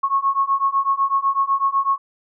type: beating tone pair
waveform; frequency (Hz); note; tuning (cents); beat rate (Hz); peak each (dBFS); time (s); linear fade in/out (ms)
sine; 1092 / 1100; C#6 / C#6; -26 / -14; 8; -20 / -19; 0.03-1.98; 10
effects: none